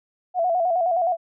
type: tone with vibrato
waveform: sine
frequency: 698.5 Hz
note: F5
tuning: in tune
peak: -18 dBFS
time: 0.34-1.17 s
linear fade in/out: 50 ms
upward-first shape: square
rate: 9.6 Hz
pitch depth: 76 cents each way
effects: none